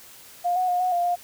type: tone with pitch steps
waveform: sine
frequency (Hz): 706 / 736 / 715 / 733 / 699 / 706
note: F5 / F#5 / F5 / F#5 / F5 / F5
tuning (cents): +19 / -9 / +41 / -16 / +1 / +19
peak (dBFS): -20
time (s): 0.44-1.16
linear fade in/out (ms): 20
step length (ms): 120
effects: white hiss -47 dBFS RMS until 1.23 s

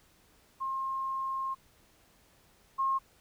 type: tone pair in turn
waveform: sine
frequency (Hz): 1067 / 1074.4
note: C6 / C6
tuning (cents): +34 / +46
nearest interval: unison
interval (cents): 12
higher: second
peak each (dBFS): -31 / -26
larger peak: second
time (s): 0.6-1.55 / 2.78-2.99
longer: first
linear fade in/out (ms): 20
effects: pink hiss -64 dBFS RMS until 3.2 s

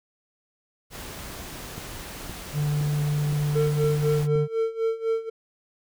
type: noise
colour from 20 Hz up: pink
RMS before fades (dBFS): -38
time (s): 0.9-4.28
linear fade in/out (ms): 50
type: click train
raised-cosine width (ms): 3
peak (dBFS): -24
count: 6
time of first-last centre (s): 1.78-4.357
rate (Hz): 1.94
type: tone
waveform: triangle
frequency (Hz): 147.6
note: D3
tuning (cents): +9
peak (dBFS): -20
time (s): 2.53-4.48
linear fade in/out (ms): 50
type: tone with tremolo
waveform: triangle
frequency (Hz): 450.8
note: A4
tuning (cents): +42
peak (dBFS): -18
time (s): 3.55-5.3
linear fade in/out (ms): 10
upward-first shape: sine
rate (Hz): 4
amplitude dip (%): 85
effects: none

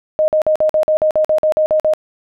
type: tone bursts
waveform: sine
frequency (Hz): 620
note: D#5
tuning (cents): -6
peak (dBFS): -10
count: 13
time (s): 0.19-1.936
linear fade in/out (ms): 0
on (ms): 90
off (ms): 48
effects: none

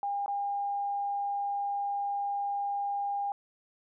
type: tone with dropouts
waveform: sine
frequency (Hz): 806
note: G5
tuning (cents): +48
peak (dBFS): -29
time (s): 0.03-3.32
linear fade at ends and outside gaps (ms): 1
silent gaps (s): 0.261-0.28
effects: none

